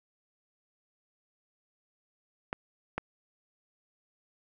clicks, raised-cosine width 0.5 ms, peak -17 / -16 dBFS, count 2, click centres 2.529 / 2.98 s, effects none

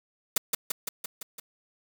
white noise with echo, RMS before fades -23 dBFS, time 0.36-0.38 s, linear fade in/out 5 ms, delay 170 ms, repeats 6, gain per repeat -3 dB, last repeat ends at 1.4 s, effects none

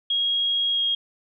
sine tone with pitch glide, 3283 to 3262 Hz, G#7 to G#7, -21 to -32 cents, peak -20 dBFS, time 0.1-0.95 s, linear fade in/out 5 ms, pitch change -11 cents, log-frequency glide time 0.72-0.81 s, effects none

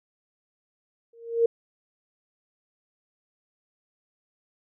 sine tone with exponential growth, 463.4 Hz, A#4, 10 cents flat, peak -14 dBFS, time 1.13-1.46 s, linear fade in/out 5 ms, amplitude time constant 71 ms, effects none

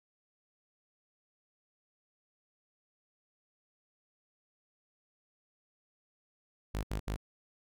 sawtooth tone bursts, 51.91 Hz, G#1, in tune, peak -29 dBFS, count 3, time 6.74-7.164 s, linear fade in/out 10 ms, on 92 ms, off 74 ms, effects none

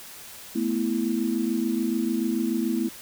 sine chord, A suspended second, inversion none, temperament equal, 220 / 246.9 / 329.6 Hz, A3 / B3 / E4, 0 / 0 / 0 cents, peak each -27 dBFS, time 0.55-2.89 s, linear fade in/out 10 ms, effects white hiss -43 dBFS RMS until 3.01 s

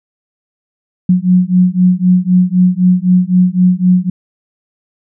sine beating tone pair, 179.8 / 183.7 Hz, F#3 / F#3, -49 / -12 cents, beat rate 3.9 Hz, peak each -10 dBFS, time 1.09-4.1 s, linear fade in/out 5 ms, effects none

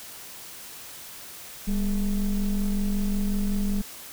triangle ring-modulated tone, 111.4 Hz, A2, 22 cents sharp, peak -17 dBFS, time 1.67-3.82 s, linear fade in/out 10 ms, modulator 88.7 Hz, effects white hiss -42 dBFS RMS until 4.12 s

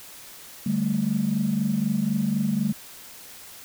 sine chord, D suspended fourth, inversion none, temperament equal, 146.83 / 196 / 220 Hz, D3 / G3 / A3, 0 / 0 / 0 cents, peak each -29 / -24 / -24 dBFS, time 0.66-2.73 s, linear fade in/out 5 ms, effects tanh soft clip ceiling -13 dBFS + white hiss -44 dBFS RMS until 3.64 s

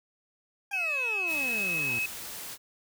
20% pulse exponential sweep, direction down, 820 to 113 Hz, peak -33 dBFS, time 0.71-1.99 s, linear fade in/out 5 ms
sine tone, 2571 Hz, E7, 44 cents flat, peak -27 dBFS, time 0.73-2.06 s, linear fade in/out 5 ms
white noise, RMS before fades -40 dBFS, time 1.26-2.58 s, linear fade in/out 50 ms
effects none

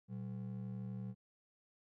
triangle ring-modulated tone, 154.4 Hz, D#3, 13 cents flat, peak -36 dBFS, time 0.08-1.15 s, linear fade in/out 50 ms, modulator 36.1 Hz, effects none

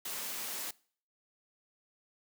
white noise, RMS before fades -39 dBFS, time 0.05-0.71 s, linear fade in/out 5 ms, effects noise-tail reverb RT60 0.5 s tail -23 dB re dry + high-pass 200 Hz 12 dB/octave

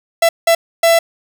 45% pulse tone bursts at uneven times, 668 Hz, E5, 23 cents sharp, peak -8 dBFS, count 3, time 0.22-0.29 / 0.47-0.55 / 0.83-0.99 s, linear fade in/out 5 ms, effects 7-bit

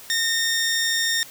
15% pulse tone, 1833 Hz, A#6, 30 cents flat, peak -14 dBFS, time 0.1-1.23 s, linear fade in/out 0 ms, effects white hiss -43 dBFS RMS until 1.3 s

